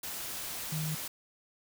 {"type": "tone in noise", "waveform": "sine", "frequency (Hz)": 156.2, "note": "D#3", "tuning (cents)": 7, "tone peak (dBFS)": -32, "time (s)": [0.72, 0.95], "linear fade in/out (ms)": 5, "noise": "white", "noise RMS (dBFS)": -39, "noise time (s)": [0.03, 1.08], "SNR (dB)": 4, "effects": []}